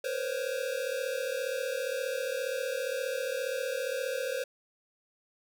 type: tone cluster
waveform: square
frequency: 474 / 516 / 551 Hz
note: A#4 / C5 / C#5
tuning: +29 / -24 / -11 cents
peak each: -39 / -34 / -37 dBFS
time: 0.04-4.44 s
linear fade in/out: 5 ms
effects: none